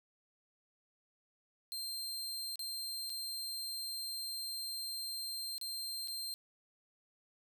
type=tone with dropouts; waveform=sawtooth; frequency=4165 Hz; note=C8; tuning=9 cents flat; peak=-36 dBFS; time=1.72-6.34 s; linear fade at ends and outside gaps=0 ms; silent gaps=2.557-2.593 / 3.096-3.101 / 5.581-5.613 / 6.075-6.082 s; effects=none